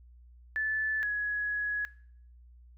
sine tone pair in turn, 1743 / 1678.3 Hz, A6 / G#6, -17 / +18 cents, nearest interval minor second, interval 65 cents, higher first, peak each -28 dBFS, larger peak neither, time 0.56-1.03 / 1.03-1.85 s, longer second, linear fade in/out 0 ms, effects noise-tail reverb RT60 0.6 s tail -20 dB re dry + added 60 Hz sine -52 dBFS peak until 2.77 s

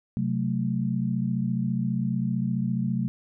sine chord, F# diminished, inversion second, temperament equal, 130.81 / 185 / 220 Hz, C3 / F#3 / A3, 0 / 0 / 0 cents, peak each -28 dBFS, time 0.17-3.08 s, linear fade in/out 0 ms, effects none

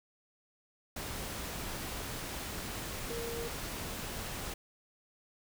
sine tone in noise, 466.2 Hz, A#4, in tune, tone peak -38 dBFS, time 3.1-3.48 s, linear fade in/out 5 ms, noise pink, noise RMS -40 dBFS, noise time 0.96-4.54 s, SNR -1 dB, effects none

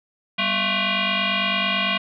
sine tone with frequency modulation, 194.5 Hz, G3, 13 cents flat, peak -19 dBFS, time 0.38-1.98 s, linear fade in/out 10 ms, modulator 438 Hz, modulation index 7.4, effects none

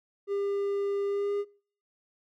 triangle tone with pitch glide, 400.6 to 406.4 Hz, G4 to G#4, +38 to -38 cents, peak -25 dBFS, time 0.27-1.45 s, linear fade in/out 50 ms, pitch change +24 cents, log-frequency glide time 1.06-1.34 s, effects noise-tail reverb RT60 0.5 s tail -25 dB re dry

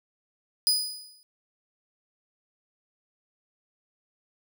sawtooth tone with exponential decay, 4968 Hz, D#8, 3 cents flat, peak -15 dBFS, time 0.67-1.23 s, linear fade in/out 0 ms, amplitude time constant 120 ms, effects none

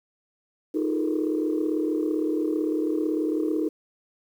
sine tone cluster, 312.1 / 350 / 410.5 / 436.8 / 472.5 Hz, D#4 / F4 / G#4 / A4 / A#4, +5 / +4 / -20 / -13 / +23 cents, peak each -24 / -30 / -33 / -31 / -33 dBFS, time 0.74-3.69 s, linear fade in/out 10 ms, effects tanh soft clip ceiling -14 dBFS + 9-bit

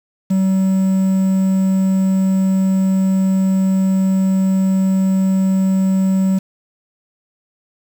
triangle tone with quantisation, 190.7 Hz, G3, 47 cents flat, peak -10 dBFS, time 0.3-6.39 s, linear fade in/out 10 ms, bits 6, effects none

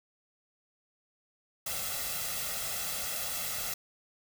white noise with comb filter, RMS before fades -35 dBFS, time 1.66-3.74 s, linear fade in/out 5 ms, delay 1.5 ms, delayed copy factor +0.7, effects none

